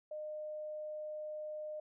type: tone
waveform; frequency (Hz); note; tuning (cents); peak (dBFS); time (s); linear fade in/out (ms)
sine; 610; D#5; -34; -40; 0.11-1.8; 5
effects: none

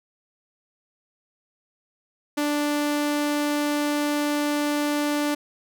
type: tone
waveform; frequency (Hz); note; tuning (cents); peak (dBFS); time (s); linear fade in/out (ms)
sawtooth; 293.7; D4; 0; -18; 2.37-5.35; 10
effects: none

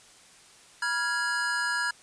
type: chord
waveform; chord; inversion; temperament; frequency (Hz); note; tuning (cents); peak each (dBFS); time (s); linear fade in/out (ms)
square; F diminished; second; equal with one note detuned; 970.8 / 1396.9 / 1661.2; Cb6 / F6 / Ab6; -30 / 0 / 0; -35 / -32 / -29; 0.82-1.91; 5
effects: white hiss -54 dBFS RMS until 2.02 s + resampled to 22050 Hz

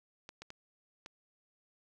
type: clicks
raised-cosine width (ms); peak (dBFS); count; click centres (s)
0.2; -29; 4; 0.291 / 0.42 / 0.504 / 1.061
effects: none

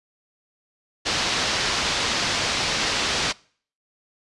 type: low-pass noise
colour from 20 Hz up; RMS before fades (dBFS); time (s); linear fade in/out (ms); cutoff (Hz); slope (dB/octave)
white; -24; 1.05-3.33; 20; 5500; 24
effects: noise-tail reverb RT60 0.5 s tail -24 dB re dry + resampled to 24000 Hz

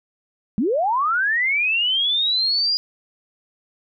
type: linear sweep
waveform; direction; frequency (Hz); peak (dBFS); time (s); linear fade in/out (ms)
sine; up; 184.3 to 4900; -17; 0.58-2.77; 0
effects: none

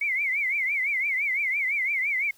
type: tone with vibrato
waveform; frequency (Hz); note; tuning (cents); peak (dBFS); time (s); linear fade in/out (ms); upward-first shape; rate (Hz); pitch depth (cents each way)
sine; 2182; C#7; -28; -23; 0.01-2.31; 5; triangle; 5.9; 170
effects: white hiss -58 dBFS RMS until 2.37 s

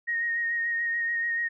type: tone with vibrato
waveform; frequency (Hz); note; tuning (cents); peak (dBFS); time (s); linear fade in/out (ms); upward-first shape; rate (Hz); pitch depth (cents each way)
sine; 1864.7; A#6; 0; -25; 0.07-1.49; 20; sine; 6.9; 20
effects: none

